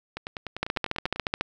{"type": "two click trains", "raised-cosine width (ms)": 0.3, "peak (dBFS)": [-17, -9], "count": [11, 12], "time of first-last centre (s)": [[0.17, 1.16], [0.63, 1.41]], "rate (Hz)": [10.1, 14.1], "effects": []}